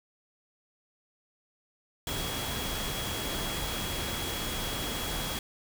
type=tone in noise; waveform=sine; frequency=3322 Hz; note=G#7; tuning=in tune; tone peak=-39 dBFS; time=2.07-5.39 s; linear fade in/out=2 ms; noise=pink; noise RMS=-34 dBFS; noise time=2.07-5.39 s; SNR=-8 dB; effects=none